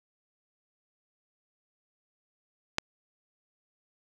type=click; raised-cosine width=0.2 ms; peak=-8 dBFS; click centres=2.784 s; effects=none